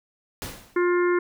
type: noise with exponential decay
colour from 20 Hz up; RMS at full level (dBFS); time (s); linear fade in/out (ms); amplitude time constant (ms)
pink; -31; 0.42-0.88; 0; 100
type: harmonic tone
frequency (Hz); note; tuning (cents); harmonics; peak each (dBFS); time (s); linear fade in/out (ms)
353.3; F4; +20; 1 / 3 / 4 / 5 / 6; -19 / -29 / -31 / -33 / -35; 0.76-1.19; 5
effects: none